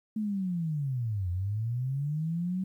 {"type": "linear two-way sweep", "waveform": "sine", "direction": "down then up", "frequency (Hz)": [220, 86.6, 190.1], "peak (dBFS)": -28, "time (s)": [0.16, 2.64], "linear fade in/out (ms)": 5, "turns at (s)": 1.3, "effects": ["11-bit"]}